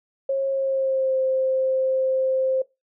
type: tone with pitch glide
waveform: sine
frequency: 542 to 524.7 Hz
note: C#5 to C5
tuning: -39 to +5 cents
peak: -19 dBFS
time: 0.29-2.62 s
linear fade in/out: 5 ms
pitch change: -56 cents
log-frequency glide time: 0.5-1.17 s
effects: noise-tail reverb RT60 0.2 s tail -19 dB re dry